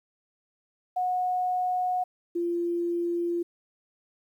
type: tone pair in turn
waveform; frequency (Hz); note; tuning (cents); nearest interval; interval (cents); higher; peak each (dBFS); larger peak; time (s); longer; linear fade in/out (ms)
sine; 730 / 344.5; F#5 / F4; -24 / -24; octave + minor second; 1300; first; -24 / -25; first; 0.96-2.04 / 2.35-3.43; neither; 10
effects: 10-bit